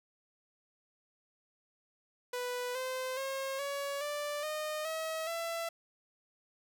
sawtooth tone with pitch steps, 493.9 / 515.8 / 538.6 / 562.4 / 587.3 / 613.4 / 640.5 / 668.9 Hz, B4 / C5 / C#5 / C#5 / D5 / D#5 / E5 / E5, 0 / -25 / -50 / +25 / 0 / -25 / -50 / +25 cents, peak -31 dBFS, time 2.33-5.69 s, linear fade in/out 5 ms, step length 420 ms, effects none

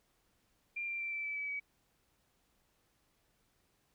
sine tone with pitch steps, 2386 / 2367 / 2348 / 2329 / 2310 / 2291 / 2273 Hz, D7 / D7 / D7 / D7 / D7 / D7 / C#7, +27 / +13 / -1 / -15 / -29 / -44 / +43 cents, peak -36 dBFS, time 0.76-1.6 s, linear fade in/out 10 ms, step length 120 ms, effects pink hiss -75 dBFS RMS until 3.94 s

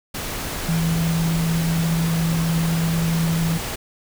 sine tone in noise, 164.81 Hz, E3, in tune, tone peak -18 dBFS, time 0.68-3.58 s, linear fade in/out 10 ms, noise pink, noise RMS -28 dBFS, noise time 0.14-3.76 s, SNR +7 dB, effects none

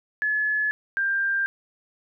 sine tone pair in turn, 1711 / 1589.4 Hz, A6 / G6, -49 / +23 cents, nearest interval minor second, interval 128 cents, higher first, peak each -21 dBFS, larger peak neither, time 0.22-0.71 / 0.97-1.46 s, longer neither, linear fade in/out 0 ms, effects none

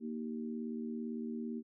harmonic tone, 77.78 Hz, D#2, in tune, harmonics 3 / 4 / 5, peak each -38 / -46 / -46 dBFS, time 0-1.63 s, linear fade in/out 50 ms, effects none

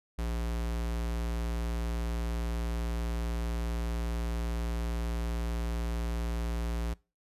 square tone, 57.8 Hz, A#1, 14 cents flat, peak -31 dBFS, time 0.18-6.94 s, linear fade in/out 10 ms, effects noise-tail reverb RT60 0.3 s tail -23 dB re dry + resampled to 32000 Hz

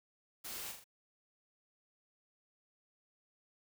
white noise with echo, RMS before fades -45 dBFS, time 0.44-0.72 s, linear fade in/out 10 ms, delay 41 ms, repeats 3, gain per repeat -5 dB, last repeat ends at 0.843 s, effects none

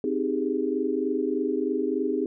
sine chord, Ab major seventh, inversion first, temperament equal, 261.6 / 311.1 / 392 / 415.3 Hz, C4 / Eb4 / G4 / Ab4, 0 / 0 / 0 / 0 cents, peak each -29 dBFS, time 0.04-2.26 s, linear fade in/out 2 ms, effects none

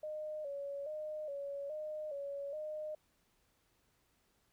sine tone with vibrato, 587 Hz, D5, 1 cent flat, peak -39 dBFS, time 0.03-2.95 s, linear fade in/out 5 ms, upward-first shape square, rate 1.2 Hz, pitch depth 74 cents each way, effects pink hiss -75 dBFS RMS until 4.52 s

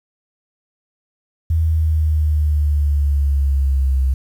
sine exponential sweep, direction down, 81.3 to 65.41 Hz, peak -13 dBFS, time 1.5-4.14 s, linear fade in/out 5 ms, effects 8-bit

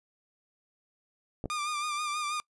clicks, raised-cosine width 2 ms, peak -22 / -20 dBFS, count 2, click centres 1.441 / 1.457 s
sawtooth tone with vibrato, 1200 Hz, D6, 37 cents sharp, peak -27 dBFS, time 1.5-2.4 s, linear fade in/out 0 ms, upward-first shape sine, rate 6.2 Hz, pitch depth 43 cents each way
effects noise-tail reverb RT60 0.1 s tail -24 dB re dry + resampled to 24000 Hz

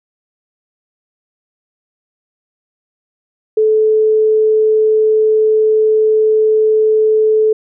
sine tone, 434.1 Hz, A4, 23 cents flat, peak -8 dBFS, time 3.57-7.53 s, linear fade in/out 5 ms, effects none

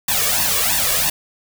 white noise with flanger, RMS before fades -18 dBFS, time 0.08-1.1 s, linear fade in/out 5 ms, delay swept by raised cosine 1.1 to 1.78 ms, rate 3 Hz, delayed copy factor +0.85, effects none

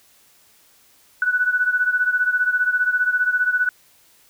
sine beating tone pair, 1480 / 1495 Hz, F#6 / F#6, 0 / +17 cents, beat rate 15 Hz, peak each -18 / -22 dBFS, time 1.22-3.69 s, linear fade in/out 2 ms, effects white hiss -55 dBFS RMS until 4.29 s

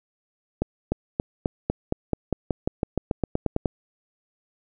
accelerating click train, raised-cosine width 2 ms, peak -9 dBFS, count 18, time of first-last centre 0.62-3.658 s, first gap 300 ms, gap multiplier 0.93, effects none

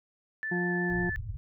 sine tone with vibrato, 1751 Hz, A6, 9 cents flat, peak -31 dBFS, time 0.43-1.16 s, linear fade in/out 0 ms, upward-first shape sine, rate 5.6 Hz, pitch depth 8 cents each way
harmonic tone, 176.9 Hz, F3, 23 cents sharp, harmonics 1 / 2 / 4 / 5, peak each -30 / -32 / -41 / -44 dBFS, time 0.51-1.1 s, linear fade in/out 10 ms
white low-pass noise, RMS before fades -37 dBFS, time 0.9-1.37 s, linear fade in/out 0 ms, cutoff 130 Hz, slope 96 dB/octave
effects none

